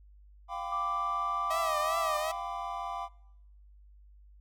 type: chord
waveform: triangle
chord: G dominant seventh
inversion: third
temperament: equal with one note detuned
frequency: 698.5 / 784 / 1003.3 / 1174.7 Hz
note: F5 / G5 / B5 / D6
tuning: 0 / 0 / +27 / 0 cents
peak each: -38 dBFS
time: 0.48-3.09 s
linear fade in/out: 50 ms
type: tone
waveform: sine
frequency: 1174.7 Hz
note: D6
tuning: in tune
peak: -33 dBFS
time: 0.72-2.17 s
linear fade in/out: 5 ms
type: tone with vibrato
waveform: sawtooth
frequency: 635 Hz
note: D#5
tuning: 35 cents sharp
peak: -28 dBFS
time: 1.5-2.32 s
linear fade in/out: 10 ms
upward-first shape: triangle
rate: 2.6 Hz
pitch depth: 100 cents each way
effects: noise-tail reverb RT60 0.9 s tail -24 dB re dry + added 50 Hz sine -53 dBFS peak until 4.4 s